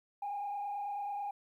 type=tone with frequency modulation; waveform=sine; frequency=813 Hz; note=G#5; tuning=37 cents flat; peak=-34 dBFS; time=0.22-1.31 s; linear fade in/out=5 ms; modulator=29.2 Hz; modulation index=0.71; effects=tanh soft clip ceiling -32 dBFS + 12-bit